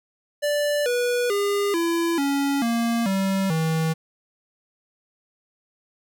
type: tone with pitch steps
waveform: square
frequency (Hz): 586 / 487.1 / 404.9 / 336.6 / 279.8 / 232.6 / 193.31 / 160.68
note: D5 / B4 / G#4 / E4 / C#4 / A#3 / G3 / E3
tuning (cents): -4 / -24 / -44 / +36 / +16 / -4 / -24 / -44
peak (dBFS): -21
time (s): 0.42-3.94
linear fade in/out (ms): 20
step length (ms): 440
effects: none